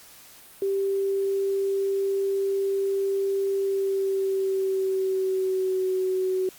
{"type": "tone with pitch glide", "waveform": "sine", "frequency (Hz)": [392, 373.9], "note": ["G4", "F#4"], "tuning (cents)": [0, 18], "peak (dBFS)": -22, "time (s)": [0.62, 6.49], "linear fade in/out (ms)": 2, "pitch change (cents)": -82, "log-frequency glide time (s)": [3.58, 5.9], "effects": ["white hiss -49 dBFS RMS until 6.58 s", "Opus 48 kbps"]}